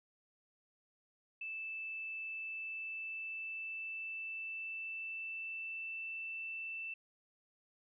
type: tone with pitch glide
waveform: sine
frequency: 2637 to 2661 Hz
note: E7 to E7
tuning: 0 to +16 cents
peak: -40 dBFS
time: 1.41-6.94 s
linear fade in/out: 5 ms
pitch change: +16 cents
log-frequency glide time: 2.28-6.11 s
effects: none